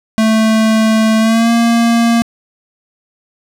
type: tone with pitch glide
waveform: square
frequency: 220.3 to 232.5 Hz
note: A3 to A#3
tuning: +2 to -4 cents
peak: -9 dBFS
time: 0.18-2.22 s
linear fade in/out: 0 ms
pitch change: +94 cents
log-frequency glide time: 1.19-1.51 s
effects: low-pass 10000 Hz 12 dB/octave + 8-bit